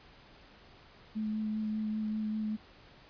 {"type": "tone with vibrato", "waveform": "sine", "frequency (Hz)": 215.4, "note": "A3", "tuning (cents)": -37, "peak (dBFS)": -31, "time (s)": [1.15, 2.57], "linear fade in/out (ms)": 20, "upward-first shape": "sine", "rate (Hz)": 5.1, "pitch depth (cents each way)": 13, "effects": ["pink hiss -57 dBFS RMS until 3.09 s", "resampled to 11025 Hz"]}